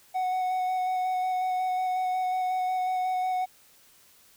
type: tone with vibrato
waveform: triangle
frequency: 740 Hz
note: F#5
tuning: in tune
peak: -23 dBFS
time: 0.14-3.46 s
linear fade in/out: 20 ms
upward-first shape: square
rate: 5.5 Hz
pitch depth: 10 cents each way
effects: white hiss -58 dBFS RMS until 4.36 s